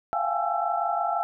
sine tone cluster, 683 / 709 / 793 / 844 / 1333 Hz, F5 / F5 / G5 / G#5 / E6, -39 / +26 / +20 / +28 / +19 cents, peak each -30 dBFS, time 0.13-1.23 s, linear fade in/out 0 ms, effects none

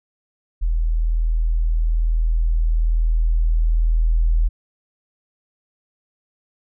sine tone with level ramp, 40.56 Hz, E1, 27 cents flat, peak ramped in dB -16 to -13 dBFS, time 0.61-4.49 s, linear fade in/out 20 ms, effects none

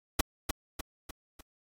pink noise with echo, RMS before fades -24 dBFS, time 0.19-0.21 s, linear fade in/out 5 ms, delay 300 ms, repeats 4, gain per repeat -6 dB, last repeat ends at 1.41 s, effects AAC 48 kbps

